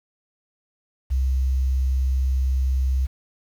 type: tone with quantisation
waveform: sine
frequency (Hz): 65.41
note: C2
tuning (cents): 0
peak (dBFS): -18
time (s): 1.1-3.07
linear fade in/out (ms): 20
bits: 8
effects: none